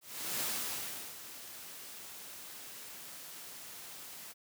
white noise with ADSR envelope, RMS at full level -35 dBFS, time 0.01-4.34 s, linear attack 390 ms, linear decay 740 ms, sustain -13 dB, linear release 33 ms, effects high-pass 100 Hz 12 dB/octave

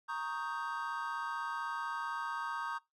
triangle chord, Eb dominant seventh, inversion second, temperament equal, 932.3 / 1108.7 / 1244.5 / 1568 Hz, Bb5 / Db6 / Eb6 / G6, 0 / 0 / 0 / 0 cents, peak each -39 / -40 / -40 / -40 dBFS, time 0.08-2.79 s, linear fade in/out 20 ms, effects noise-tail reverb RT60 0.2 s tail -22 dB re dry

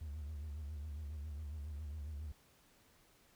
triangle tone with vibrato, 74.7 Hz, D2, 30 cents sharp, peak -39 dBFS, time 0.01-2.32 s, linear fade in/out 5 ms, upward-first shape sine, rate 7.3 Hz, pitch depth 97 cents each way, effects tanh soft clip ceiling -36 dBFS + pink hiss -68 dBFS RMS until 3.35 s

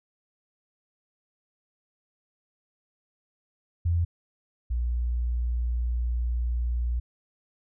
sine tone pair in turn, 85 / 59.77 Hz, F2 / A#1, -46 / +44 cents, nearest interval tritone, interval 610 cents, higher first, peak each -21 / -24 dBFS, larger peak first, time 3.85-4.05 / 4.7-7 s, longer second, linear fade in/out 10 ms, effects none

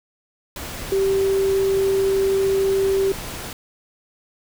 sine tone in noise, 388.5 Hz, G4, 16 cents flat, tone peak -16 dBFS, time 0.92-3.12 s, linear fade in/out 2 ms, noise pink, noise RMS -32 dBFS, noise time 0.56-3.53 s, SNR +13 dB, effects none

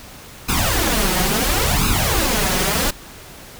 pink noise with flanger, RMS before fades -18 dBFS, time 0.48-2.91 s, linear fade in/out 10 ms, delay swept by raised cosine 0.77 to 5.47 ms, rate 0.72 Hz, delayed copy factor +0.9, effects pink hiss -39 dBFS RMS until 3.59 s

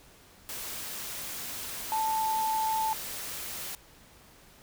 sine tone in noise, 880 Hz, A5, in tune, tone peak -26 dBFS, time 1.92-2.93 s, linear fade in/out 0 ms, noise white, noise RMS -38 dBFS, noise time 0.49-3.75 s, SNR +9 dB, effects pink hiss -56 dBFS RMS until 4.62 s

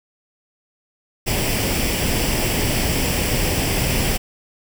pink noise with comb filter, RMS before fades -20 dBFS, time 1.26-4.18 s, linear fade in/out 20 ms, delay 0.38 ms, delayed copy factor +0.55, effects none

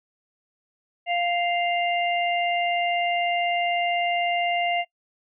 harmonic tone, 698 Hz, F5, 1 cent flat, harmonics 1 / 3 / 4, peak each -23 / -28 / -29 dBFS, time 1.06-4.85 s, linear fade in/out 50 ms, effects noise-tail reverb RT60 0.1 s tail -22 dB re dry

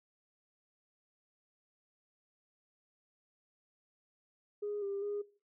sine tone with pitch steps, 413.7 / 398 / 410.6 Hz, G#4 / G4 / G#4, -7 / +26 / -20 cents, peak -34 dBFS, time 4.62-5.22 s, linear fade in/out 10 ms, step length 200 ms, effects noise-tail reverb RT60 0.4 s tail -20 dB re dry + tanh soft clip ceiling -30 dBFS

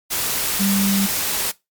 sine tone in noise, 197.3 Hz, G3, 11 cents sharp, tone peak -17 dBFS, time 0.59-1.07 s, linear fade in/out 20 ms, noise white, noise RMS -22 dBFS, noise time 0.1-1.52 s, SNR +2 dB, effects noise-tail reverb RT60 0.2 s tail -20 dB re dry + MP3 96 kbps

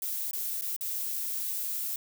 violet noise with dropouts, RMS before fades -33 dBFS, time 0.02-1.96 s, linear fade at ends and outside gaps 2 ms, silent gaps 0.311-0.332 / 0.612-0.62 / 0.764-0.809 s, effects none

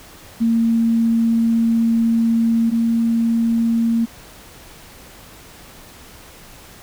sine tone pair in turn, 229 / 229.9 Hz, A#3 / A#3, -31 / -24 cents, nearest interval unison, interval 7 cents, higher second, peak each -13 / -14 dBFS, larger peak first, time 0.4-2.71 / 2.71-4.06 s, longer first, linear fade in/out 20 ms, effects pink hiss -42 dBFS RMS until 6.82 s

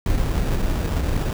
brown noise with sample-and-hold, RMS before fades -21 dBFS, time 0.06-1.33 s, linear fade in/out 2 ms, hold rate 2100 Hz, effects none

